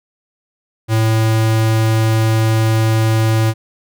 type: tone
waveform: square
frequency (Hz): 111.1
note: A2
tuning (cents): +17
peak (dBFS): -12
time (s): 0.88-3.54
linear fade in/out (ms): 50
effects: none